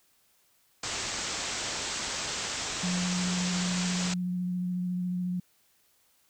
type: low-pass noise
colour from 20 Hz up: white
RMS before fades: -34 dBFS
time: 0.83-4.14 s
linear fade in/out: 5 ms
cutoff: 8000 Hz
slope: 96 dB/octave
type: tone with vibrato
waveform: sine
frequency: 179.9 Hz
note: F#3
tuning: 48 cents flat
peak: -28 dBFS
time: 2.83-5.4 s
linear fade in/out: 5 ms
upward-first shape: sine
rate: 14 Hz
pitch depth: 15 cents each way
effects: white hiss -67 dBFS RMS until 6.29 s